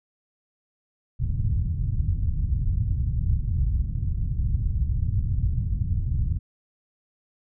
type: low-pass noise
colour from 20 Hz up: white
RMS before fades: -24 dBFS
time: 1.19-6.39 s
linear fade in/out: 20 ms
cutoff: 110 Hz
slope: 24 dB/octave
effects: none